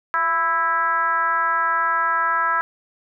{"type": "tone with frequency modulation", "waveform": "sine", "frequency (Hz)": 1318, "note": "E6", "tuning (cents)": -1, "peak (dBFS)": -17, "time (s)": [0.14, 2.61], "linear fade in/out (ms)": 0, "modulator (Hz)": 322, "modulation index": 1.2, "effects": []}